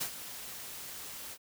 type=noise with ADSR envelope; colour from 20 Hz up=white; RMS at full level=-33 dBFS; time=0-1.38 s; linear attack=14 ms; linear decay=80 ms; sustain=-11 dB; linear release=57 ms; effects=none